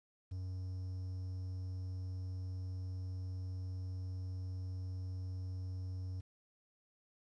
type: tone with quantisation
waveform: triangle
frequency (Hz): 92.5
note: F#2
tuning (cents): 0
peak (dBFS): -37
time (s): 0.31-6.21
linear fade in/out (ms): 10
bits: 11
effects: resampled to 22050 Hz